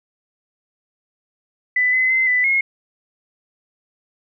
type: tone with pitch steps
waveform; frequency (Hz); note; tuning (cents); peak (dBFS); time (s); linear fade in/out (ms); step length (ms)
sine; 1996 / 2032 / 2061 / 1993 / 2160; B6 / B6 / C7 / B6 / C#7; +18 / +49 / -27 / +15 / -45; -14; 1.76-2.61; 5; 170
effects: none